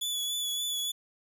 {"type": "tone with vibrato", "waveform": "sawtooth", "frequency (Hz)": 3431, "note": "A7", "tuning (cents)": -44, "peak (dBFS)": -27, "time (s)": [0.01, 0.92], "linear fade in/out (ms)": 10, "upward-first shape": "sine", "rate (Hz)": 3.5, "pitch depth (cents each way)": 25, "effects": ["10-bit"]}